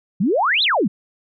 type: exponential two-way sweep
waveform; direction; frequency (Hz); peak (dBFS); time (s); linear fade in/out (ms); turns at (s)
sine; up then down; 164.81 to 4186 to 164.81; -14; 0.2-0.88; 10; 0.63
effects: MP3 96 kbps